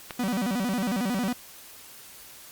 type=click; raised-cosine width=0.3 ms; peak=-17 dBFS; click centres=0.108 s
type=tone with vibrato; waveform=45% pulse; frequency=217.2 Hz; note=A3; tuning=22 cents flat; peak=-25 dBFS; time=0.19-1.33 s; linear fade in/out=5 ms; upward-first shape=square; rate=11 Hz; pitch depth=220 cents each way
effects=white hiss -47 dBFS RMS until 2.51 s + Opus 48 kbps